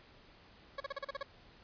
20% pulse tone bursts, 554.4 Hz, C#5, in tune, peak -32 dBFS, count 8, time 0.78-1.23 s, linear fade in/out 5 ms, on 23 ms, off 38 ms, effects pink hiss -60 dBFS RMS until 1.63 s + resampled to 11025 Hz

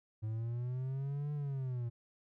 triangle linear two-way sweep, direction up then down, 107.2 to 148.5 to 115.9 Hz, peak -33 dBFS, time 0.22-1.9 s, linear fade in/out 20 ms, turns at 1.33 s, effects none

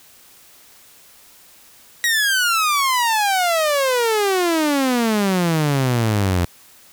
sawtooth exponential sweep, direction down, 1919 to 84.9 Hz, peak -12 dBFS, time 2.04-6.45 s, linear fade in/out 0 ms, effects white hiss -48 dBFS RMS until 6.92 s

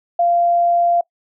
sine tone, 692 Hz, F5, 16 cents flat, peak -12 dBFS, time 0.19-1.01 s, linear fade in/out 5 ms, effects noise-tail reverb RT60 0.1 s tail -23 dB re dry

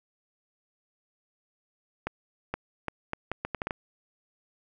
accelerating click train, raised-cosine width 0.5 ms, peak -15 dBFS, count 10, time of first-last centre 2.07-3.708 s, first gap 470 ms, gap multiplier 0.73, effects none

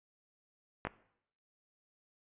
clicks, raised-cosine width 0.5 ms, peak -20 dBFS, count 2, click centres 0.851 / 0.87 s, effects noise-tail reverb RT60 0.7 s tail -18 dB re dry + resampled to 8000 Hz

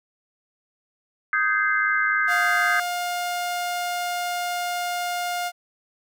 sine chord, Ab major seventh, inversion second, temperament just, 1245.9 / 1557.4 / 1661.2 / 2077 Hz, Eb6 / G6 / Ab6 / C7, +2 / -12 / 0 / -13 cents, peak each -25 / -22 / -27 / -26 dBFS, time 1.33-2.8 s, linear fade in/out 2 ms
sawtooth tone, 708 Hz, F5, 23 cents sharp, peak -21 dBFS, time 2.27-5.52 s, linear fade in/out 50 ms
effects none

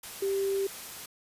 sine tone in noise, 391.8 Hz, G4, 1 cent flat, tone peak -26 dBFS, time 0.22-0.67 s, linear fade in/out 5 ms, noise white, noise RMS -42 dBFS, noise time 0.03-1.06 s, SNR +13 dB, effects resampled to 32000 Hz

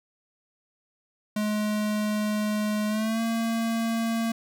square tone with pitch glide, 211.3 to 227.8 Hz, G#3 to A#3, +30 to -40 cents, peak -25 dBFS, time 1.36-4.32 s, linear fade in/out 5 ms, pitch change +130 cents, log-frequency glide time 2.88-3.21 s, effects 11-bit

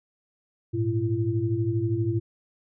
sine tone cluster, 104.8 / 117.3 / 338.4 Hz, G#2 / A#2 / E4, +16 / +11 / +45 cents, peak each -27 dBFS, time 0.73-2.2 s, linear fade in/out 20 ms, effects none

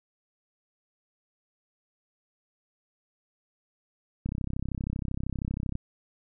click train, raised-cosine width 5 ms, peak -19 dBFS, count 50, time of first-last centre 4.26-5.754 s, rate 32.8 Hz, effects none

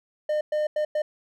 triangle tone bursts at uneven times, 606 Hz, D#5, 46 cents flat, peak -20 dBFS, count 4, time 0.29-0.41 / 0.52-0.67 / 0.76-0.85 / 0.95-1.02 s, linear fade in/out 5 ms, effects none

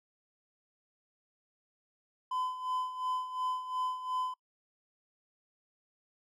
triangle tone with tremolo, 1015 Hz, B5, 47 cents sharp, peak -28 dBFS, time 2.31-4.34 s, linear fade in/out 5 ms, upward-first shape sine, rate 2.8 Hz, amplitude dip 70%, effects noise-tail reverb RT60 0.1 s tail -25 dB re dry

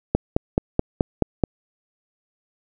click train, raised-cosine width 2 ms, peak -3 dBFS, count 7, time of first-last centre 0.15-1.438 s, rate 4.66 Hz, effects none

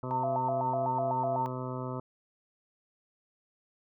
harmonic tone, 127.8 Hz, C3, 40 cents flat, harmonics 1 / 2 / 3 / 4 / 5 / 7 / 8 / 9 / 10, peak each -37 / -40 / -42 / -43 / -44 / -45 / -46 / -47 / -47 dBFS, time 0.03-2 s, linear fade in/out 2 ms
sine tone with vibrato, 784 Hz, G5, in tune, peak -28 dBFS, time 0.11-1.46 s, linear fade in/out 0 ms, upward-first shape square, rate 4 Hz, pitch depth 250 cents each way
effects none

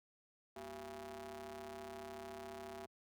sawtooth ring-modulated tone, 146.83 Hz, D3, in tune, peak -40 dBFS, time 0.56-2.86 s, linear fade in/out 5 ms, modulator 531 Hz, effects high-pass 80 Hz 12 dB/octave

